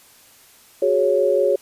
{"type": "chord", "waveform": "sine", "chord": "F# suspended second", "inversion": "none", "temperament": "equal", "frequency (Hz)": [370, 415.3, 554.4], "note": ["F#4", "G#4", "C#5"], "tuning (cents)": [0, 0, 0], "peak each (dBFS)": [-21, -20, -17], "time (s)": [0.82, 1.56], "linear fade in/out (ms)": 5, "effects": ["white hiss -50 dBFS RMS until 1.61 s", "resampled to 32000 Hz"]}